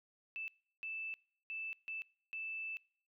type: tone bursts at uneven times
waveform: sine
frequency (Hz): 2639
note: E7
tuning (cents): +1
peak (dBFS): -40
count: 5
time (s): 0.36-0.48 / 0.83-1.14 / 1.5-1.73 / 1.88-2.02 / 2.33-2.77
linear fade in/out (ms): 0
effects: noise-tail reverb RT60 0.6 s tail -25 dB re dry